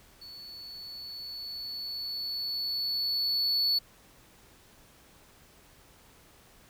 triangle tone with level ramp, 4435 Hz, C#8, in tune, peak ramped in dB -43 to -22 dBFS, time 0.21-3.79 s, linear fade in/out 10 ms, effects pink hiss -58 dBFS RMS until 6.69 s

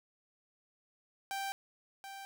sawtooth tone with echo, 784 Hz, G5, in tune, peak -32 dBFS, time 1.31-1.52 s, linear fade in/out 0 ms, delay 730 ms, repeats 1, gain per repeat -9 dB, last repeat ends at 2.25 s, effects none

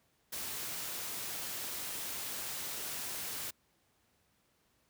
white noise, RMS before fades -40 dBFS, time 0.32-3.51 s, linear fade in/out 10 ms, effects pink hiss -73 dBFS RMS until 4.89 s + high-pass 60 Hz 12 dB/octave

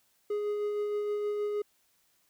triangle tone with tremolo, 415.6 Hz, G#4, 1 cent sharp, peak -26 dBFS, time 0.3-1.62 s, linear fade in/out 5 ms, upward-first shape sine, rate 6.4 Hz, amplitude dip 25%, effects white hiss -70 dBFS RMS until 2.29 s

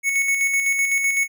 square tone with tremolo, 2210 Hz, C#7, 6 cents flat, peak -17 dBFS, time 0.03-1.28 s, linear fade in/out 50 ms, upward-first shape square, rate 7.9 Hz, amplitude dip 40%, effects none

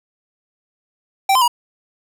square tone with pitch steps, 779 / 1030 / 959 Hz, G5 / C6 / A#5, -11 / -28 / +49 cents, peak -12 dBFS, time 1.29-1.479 s, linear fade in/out 5 ms, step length 63 ms, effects none

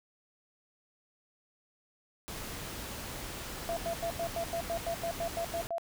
pink noise, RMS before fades -41 dBFS, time 2.28-5.67 s, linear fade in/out 0 ms
sine tone bursts, 675 Hz, E5, 41 cents sharp, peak -31 dBFS, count 13, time 3.69-5.782 s, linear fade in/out 0 ms, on 76 ms, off 92 ms
effects none

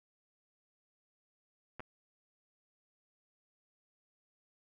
clicks, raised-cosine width 0.5 ms, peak -29 dBFS, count 2, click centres 1.796 / 1.804 s, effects none

